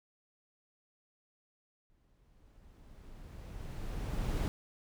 brown noise with exponential growth, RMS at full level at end -30 dBFS, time 1.9-4.48 s, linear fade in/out 0 ms, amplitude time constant 560 ms, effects none

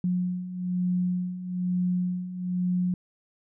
sine beating tone pair, 179.5 / 180.6 Hz, F3 / F#3, +48 / -42 cents, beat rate 1.1 Hz, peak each -31 / -26 dBFS, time 0.04-2.94 s, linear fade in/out 2 ms, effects none

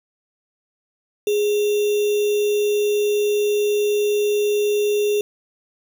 sine tone with sample-and-hold, 415.3 Hz, G#4, in tune, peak -16 dBFS, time 1.27-5.21 s, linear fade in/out 2 ms, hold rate 3150 Hz, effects none

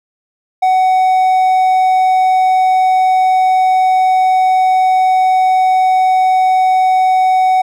triangle tone, 748 Hz, F#5, 19 cents sharp, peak -6 dBFS, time 0.62-7.62 s, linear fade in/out 10 ms, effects none

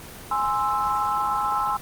sine chord, Ab augmented, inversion none, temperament equal, 830.6 / 1046.5 / 1318.5 Hz, Ab5 / C6 / E6, 0 / 0 / 0 cents, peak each -25 dBFS, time 0.31-1.77 s, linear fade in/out 5 ms, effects pink hiss -40 dBFS RMS until 1.81 s + Opus 24 kbps

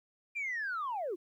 sine linear sweep, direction down, 2420 to 315.3 Hz, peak -32 dBFS, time 0.35-1.16 s, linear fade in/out 20 ms, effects tanh soft clip ceiling -30 dBFS + 12-bit

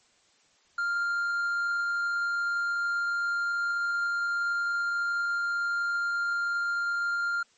triangle tone, 1396.9 Hz, F6, in tune, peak -24 dBFS, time 0.78-7.43 s, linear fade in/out 5 ms, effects white hiss -64 dBFS RMS until 7.57 s + MP3 32 kbps

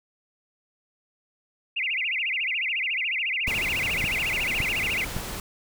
sine tone with vibrato, 2388 Hz, D7, 28 cents sharp, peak -24 dBFS, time 1.76-5.05 s, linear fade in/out 10 ms, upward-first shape sine, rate 14 Hz, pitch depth 300 cents each way
pink noise, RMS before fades -34 dBFS, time 3.47-5.4 s, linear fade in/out 2 ms
click train, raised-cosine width 5 ms, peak -18 dBFS, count 4, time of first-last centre 3.48-5.165 s, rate 1.78 Hz
effects none

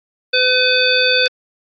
harmonic tone, 506 Hz, B4, 42 cents sharp, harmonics 1 / 3 / 5 / 7 / 9, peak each -18 / -18 / -18 / -18 / -18 dBFS, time 0.33-1.28 s, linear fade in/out 10 ms, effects AAC 48 kbps

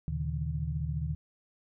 sine tone cluster, 76.2 / 117.9 / 141.3 / 155.9 Hz, D#2 / A#2 / C#3 / D#3, -36 / +20 / +34 / +4 cents, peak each -34 / -40 / -37 / -34 dBFS, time 0.08-1.15 s, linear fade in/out 0 ms, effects none

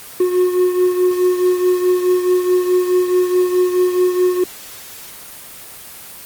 triangle beating tone pair, 362.1 / 366.8 Hz, F#4 / F#4, -37 / -15 cents, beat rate 4.7 Hz, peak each -11 / -18 dBFS, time 0.2-4.44 s, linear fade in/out 5 ms, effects white hiss -35 dBFS RMS until 6.25 s + Opus 24 kbps

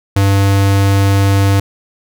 square tone, 98.6 Hz, G2, 11 cents sharp, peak -9 dBFS, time 0.16-1.6 s, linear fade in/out 5 ms, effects none

